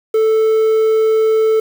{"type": "tone with quantisation", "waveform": "triangle", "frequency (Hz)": 440, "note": "A4", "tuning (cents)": 0, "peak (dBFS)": -8, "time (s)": [0.14, 1.6], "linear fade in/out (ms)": 5, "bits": 6, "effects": []}